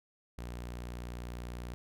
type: tone with vibrato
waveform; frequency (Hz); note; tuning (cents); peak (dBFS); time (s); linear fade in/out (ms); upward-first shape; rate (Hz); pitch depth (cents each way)
sawtooth; 60.1; B1; -46; -36; 0.38-1.74; 0; sine; 19; 15
effects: none